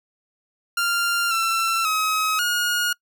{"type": "tone with pitch steps", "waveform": "sawtooth", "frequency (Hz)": [1393, 1344, 1273, 1436], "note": ["F6", "E6", "D#6", "F6"], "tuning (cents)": [-5, 33, 39, 48], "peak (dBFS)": -16, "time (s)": [0.77, 2.93], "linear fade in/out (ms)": 5, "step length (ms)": 540, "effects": ["noise-tail reverb RT60 0.1 s tail -26 dB re dry"]}